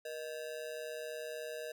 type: ring-modulated tone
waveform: square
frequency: 549 Hz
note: C#5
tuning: 17 cents flat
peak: -38 dBFS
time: 0.05-1.72 s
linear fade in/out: 5 ms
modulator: 71.8 Hz
effects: none